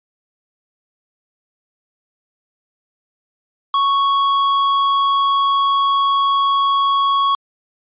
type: tone with tanh clipping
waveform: sine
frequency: 1108.7 Hz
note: C#6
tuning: in tune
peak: -15 dBFS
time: 3.74-7.35 s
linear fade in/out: 2 ms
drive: 17 dB
effects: resampled to 8000 Hz